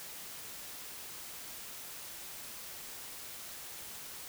silence, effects white hiss -46 dBFS RMS until 4.28 s

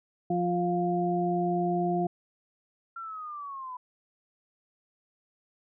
harmonic tone, 175.9 Hz, F3, 13 cents sharp, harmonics 1 / 2 / 4, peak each -29 / -29 / -29 dBFS, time 0.3-2.07 s, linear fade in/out 5 ms
sine linear sweep, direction down, 1370 to 987.8 Hz, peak -36 dBFS, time 2.96-3.77 s, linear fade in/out 5 ms
effects none

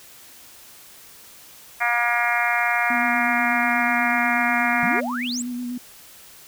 harmonic tone, 238.2 Hz, A#3, 38 cents sharp, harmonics 3 / 4 / 5 / 6 / 7 / 8 / 9 / 10, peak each -25 / -29 / -29 / -27 / -26 / -27 / -25 / -29 dBFS, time 1.8-5.01 s, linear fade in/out 20 ms
sine tone with vibrato, 245.1 Hz, B3, 13 cents flat, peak -26 dBFS, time 2.9-5.78 s, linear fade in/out 5 ms, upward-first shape square, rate 8.2 Hz, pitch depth 19 cents each way
sine exponential sweep, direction up, 157.8 to 8230 Hz, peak -26 dBFS, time 4.83-5.42 s, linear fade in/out 0 ms
effects white hiss -46 dBFS RMS until 6.47 s

